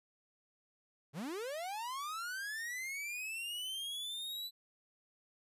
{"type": "linear sweep", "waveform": "45% pulse", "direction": "up", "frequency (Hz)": [123.47, 4006], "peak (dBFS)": -39, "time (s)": [1.13, 4.51], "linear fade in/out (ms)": 50, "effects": ["resampled to 32000 Hz"]}